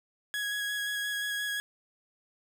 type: tone with vibrato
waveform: 30% pulse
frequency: 1664 Hz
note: G#6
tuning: 3 cents sharp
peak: -28 dBFS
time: 0.34-1.6 s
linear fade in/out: 0 ms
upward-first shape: square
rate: 5.7 Hz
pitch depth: 10 cents each way
effects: none